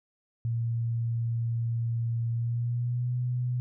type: tone with pitch glide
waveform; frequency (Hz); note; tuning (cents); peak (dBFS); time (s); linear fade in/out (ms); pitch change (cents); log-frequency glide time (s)
sine; 116.2 to 123.82; A#2 to B2; -5 to +5; -26; 0.45-3.6; 0; +110; 2.31-3.15
effects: none